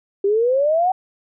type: exponential sweep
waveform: sine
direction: up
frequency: 389.3 to 764 Hz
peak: -14 dBFS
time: 0.24-0.92 s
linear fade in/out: 5 ms
effects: none